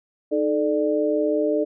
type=tone cluster; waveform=sine; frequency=309.1 / 434.6 / 593 Hz; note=D#4 / A4 / D5; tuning=-11 / -21 / +17 cents; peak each=-23 dBFS; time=0.31-1.65 s; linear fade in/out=20 ms; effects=none